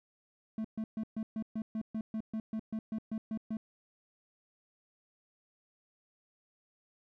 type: tone bursts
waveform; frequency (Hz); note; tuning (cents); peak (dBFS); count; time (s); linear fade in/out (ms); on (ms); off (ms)
triangle; 219.8; A3; -2; -31; 16; 0.58-3.57; 2; 65; 130
effects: none